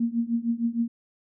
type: tone with tremolo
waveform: sine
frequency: 233.1 Hz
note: A#3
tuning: in tune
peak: -19 dBFS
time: 0-0.88 s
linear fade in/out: 5 ms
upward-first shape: triangle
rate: 6.5 Hz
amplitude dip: 95%
effects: none